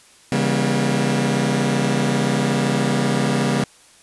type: chord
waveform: sawtooth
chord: C# diminished seventh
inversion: none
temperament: just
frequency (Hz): 138.59 / 166.31 / 199.57 / 239.5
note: C#3 / E3 / G3 / Bb3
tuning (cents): 0 / +16 / +31 / +47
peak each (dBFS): -18 / -23 / -18 / -18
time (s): 0.32-3.64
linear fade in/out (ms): 2
effects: white hiss -50 dBFS RMS until 4.02 s + resampled to 24000 Hz